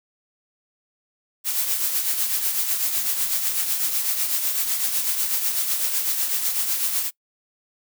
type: noise with tremolo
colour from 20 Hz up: blue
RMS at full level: -21 dBFS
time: 1.44-7.11 s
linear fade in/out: 50 ms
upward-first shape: triangle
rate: 8 Hz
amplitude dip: 55%
effects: noise-tail reverb RT60 0.1 s tail -23 dB re dry